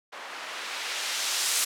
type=noise with low-pass filter sweep; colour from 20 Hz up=blue; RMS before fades=-31 dBFS; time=0.12-1.65 s; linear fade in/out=10 ms; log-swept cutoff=1200 to 8500 Hz; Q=0.7; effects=high-pass 400 Hz 12 dB/octave

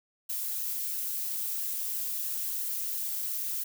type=noise with flanger; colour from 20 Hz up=violet; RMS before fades=-33 dBFS; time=0.29-3.64 s; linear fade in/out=10 ms; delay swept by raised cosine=0.83 to 4.13 ms; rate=3 Hz; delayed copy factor=-0.5; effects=none

